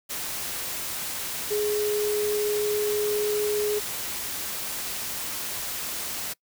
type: tone in noise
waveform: sine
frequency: 418.7 Hz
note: G#4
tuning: 14 cents sharp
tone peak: -23 dBFS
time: 1.5-3.8 s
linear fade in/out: 20 ms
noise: white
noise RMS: -32 dBFS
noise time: 0.09-6.34 s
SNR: +6 dB
effects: noise-tail reverb RT60 0.1 s tail -23 dB re dry

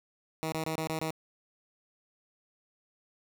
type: tone bursts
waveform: 10% pulse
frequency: 159.1 Hz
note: D#3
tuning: 39 cents sharp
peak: -23 dBFS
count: 6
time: 0.43-1.107 s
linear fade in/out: 0 ms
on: 92 ms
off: 25 ms
effects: none

